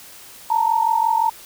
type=tone pair together; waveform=sine; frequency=886.5 / 932.3 Hz; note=A5 / A#5; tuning=+13 / 0 cents; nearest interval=minor second; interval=87 cents; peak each=-18 dBFS; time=0.5-1.3 s; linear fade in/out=5 ms; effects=white hiss -42 dBFS RMS until 1.45 s